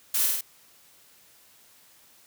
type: noise with echo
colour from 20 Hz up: blue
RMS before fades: -25 dBFS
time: 0.14-0.26 s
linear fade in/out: 5 ms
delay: 50 ms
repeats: 3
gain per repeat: -2 dB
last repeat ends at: 0.41 s
effects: white hiss -57 dBFS RMS until 2.26 s + high-pass 60 Hz 12 dB/octave